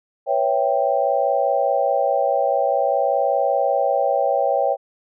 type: chord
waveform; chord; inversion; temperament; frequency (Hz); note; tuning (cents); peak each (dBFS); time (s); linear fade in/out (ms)
sine; C# half-diminished seventh; third; equal; 493.9 / 554.4 / 659.3 / 784; B4 / C#5 / E5 / G5; 0 / 0 / 0 / 0; -25 / -20 / -23 / -21; 0.26-4.77; 50
effects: none